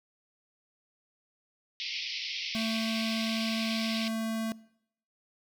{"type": "band-pass noise", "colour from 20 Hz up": "pink", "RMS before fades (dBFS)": -36, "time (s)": [1.8, 4.08], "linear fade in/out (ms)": 0, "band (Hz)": [2100, 5500], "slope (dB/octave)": 96}
{"type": "tone", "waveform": "square", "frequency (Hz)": 223.2, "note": "A3", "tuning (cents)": 25, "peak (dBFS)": -31, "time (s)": [2.55, 4.52], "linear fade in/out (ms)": 0}
{"effects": ["noise-tail reverb RT60 0.7 s tail -21 dB re dry"]}